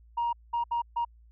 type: tone bursts at uneven times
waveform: sine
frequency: 943 Hz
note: A#5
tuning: 20 cents sharp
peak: -24 dBFS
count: 4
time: 0.17-0.33 / 0.53-0.64 / 0.71-0.82 / 0.96-1.05 s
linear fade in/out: 10 ms
effects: tanh soft clip ceiling -23 dBFS + added 57 Hz sine -53 dBFS peak until 1.31 s